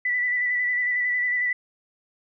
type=tone with vibrato; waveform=sine; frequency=1975.5 Hz; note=B6; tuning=in tune; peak=-21 dBFS; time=0.05-1.53 s; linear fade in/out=5 ms; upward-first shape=square; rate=11 Hz; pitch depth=20 cents each way; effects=none